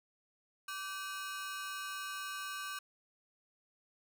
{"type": "ring-modulated tone", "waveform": "sawtooth", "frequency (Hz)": 1352, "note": "E6", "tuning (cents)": 43, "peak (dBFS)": -33, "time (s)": [0.68, 2.79], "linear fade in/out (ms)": 5, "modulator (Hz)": 188, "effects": []}